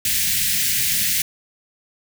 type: band-stop noise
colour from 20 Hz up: white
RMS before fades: -20 dBFS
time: 0.05-1.22 s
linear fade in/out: 2 ms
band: 230 to 1700 Hz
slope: 48 dB/octave
effects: none